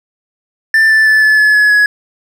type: tone with pitch steps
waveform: triangle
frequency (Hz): 1777 / 1760.7 / 1744.5 / 1728.4 / 1712.5 / 1696.8 / 1681.1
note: A6 / A6 / A6 / A6 / A6 / G#6 / G#6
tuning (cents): +17 / +1 / -15 / -31 / -47 / +37 / +21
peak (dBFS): -4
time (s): 0.74-1.86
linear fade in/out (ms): 2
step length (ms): 160
effects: none